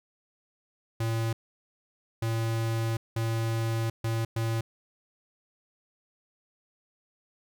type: tone bursts at uneven times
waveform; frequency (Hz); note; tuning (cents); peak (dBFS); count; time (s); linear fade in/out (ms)
square; 113.6; A#2; -44; -27; 5; 1-1.33 / 2.22-2.97 / 3.16-3.9 / 4.04-4.25 / 4.36-4.61; 5
effects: none